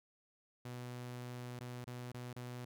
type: tone with dropouts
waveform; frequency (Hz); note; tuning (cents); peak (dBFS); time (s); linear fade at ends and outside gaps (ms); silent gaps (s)
sawtooth; 123.2; B2; -4; -40; 0.65-2.65; 5; 1.593-1.606 / 1.844-1.871 / 2.119-2.143 / 2.331-2.362
effects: none